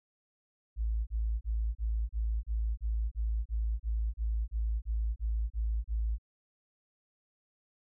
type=tone bursts; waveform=sine; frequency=55 Hz; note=A1; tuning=in tune; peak=-28 dBFS; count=16; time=0.76-6.185 s; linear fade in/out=50 ms; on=310 ms; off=31 ms; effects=none